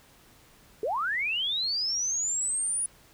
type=linear sweep; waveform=sine; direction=up; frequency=392 to 9800 Hz; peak=-26 dBFS; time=0.83-2.86 s; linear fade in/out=2 ms; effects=pink hiss -57 dBFS RMS until 3.13 s